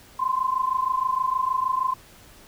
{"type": "tone pair together", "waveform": "sine", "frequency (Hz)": [1024.6, 1051], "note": ["C6", "C6"], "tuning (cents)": [-37, 7], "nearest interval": "unison", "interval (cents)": 44, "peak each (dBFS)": -24, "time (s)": [0.19, 1.94], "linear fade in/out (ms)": 10, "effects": ["pink hiss -50 dBFS RMS until 2.47 s"]}